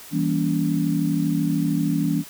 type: chord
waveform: sine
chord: E diminished seventh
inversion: none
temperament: just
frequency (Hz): 164.81 / 197.78 / 237.3 / 284.8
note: E3 / G3 / Bb3 / Db4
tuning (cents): 0 / +16 / +31 / +47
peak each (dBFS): -23 / -27 / -27 / -23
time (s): 0.11-2.24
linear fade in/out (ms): 50
effects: white hiss -42 dBFS RMS until 2.29 s